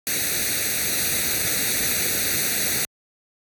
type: noise with comb filter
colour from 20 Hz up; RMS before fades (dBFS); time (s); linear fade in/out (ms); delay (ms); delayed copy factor
white; -23; 0.07-2.85; 0; 0.48; +0.8
effects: high-pass 60 Hz 12 dB/octave + AAC 64 kbps